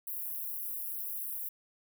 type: high-pass noise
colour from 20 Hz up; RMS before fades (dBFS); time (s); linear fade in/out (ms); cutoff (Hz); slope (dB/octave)
white; -38; 0.07-1.49; 5; 11000; 48
effects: none